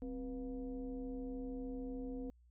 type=tone with frequency modulation; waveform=sine; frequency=261.6 Hz; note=C4; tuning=in tune; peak=-40 dBFS; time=0.02-2.3 s; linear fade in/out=0 ms; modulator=225 Hz; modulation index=0.9; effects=added 60 Hz sine -63 dBFS peak until 2.5 s